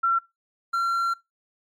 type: tone pair in turn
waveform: sine / triangle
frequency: 1358 / 1367.4 Hz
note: F6 / F6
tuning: -49 / -37 cents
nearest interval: unison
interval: 12 cents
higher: second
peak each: -18 / -19 dBFS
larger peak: first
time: 0.03-0.19 / 0.73-1.14 s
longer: second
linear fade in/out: 10 ms
effects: noise-tail reverb RT60 0.2 s tail -21 dB re dry + MP3 64 kbps